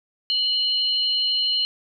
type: tone pair together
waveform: sine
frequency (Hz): 2960 / 4186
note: F#7 / C8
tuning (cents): 0 / 0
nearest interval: tritone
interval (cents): 600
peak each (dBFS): -22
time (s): 0.3-1.65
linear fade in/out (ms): 0
effects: none